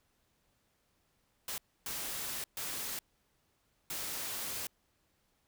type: noise bursts at uneven times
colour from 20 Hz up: white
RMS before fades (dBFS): -39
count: 4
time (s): 1.48-1.58 / 1.86-2.44 / 2.57-2.99 / 3.9-4.67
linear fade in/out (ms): 2
effects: pink hiss -75 dBFS RMS until 5.47 s